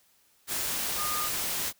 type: tone in noise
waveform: sine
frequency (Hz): 1221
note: D#6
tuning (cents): -33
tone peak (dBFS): -32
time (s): 0.96-1.3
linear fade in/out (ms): 50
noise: white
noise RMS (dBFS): -31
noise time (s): 0.47-1.73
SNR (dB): -4
effects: white hiss -65 dBFS RMS until 1.79 s